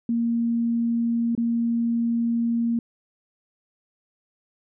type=tone with dropouts; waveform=sine; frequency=233.1 Hz; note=A#3; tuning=in tune; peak=-20 dBFS; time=0.09-2.79 s; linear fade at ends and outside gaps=2 ms; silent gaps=1.351-1.377 s; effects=none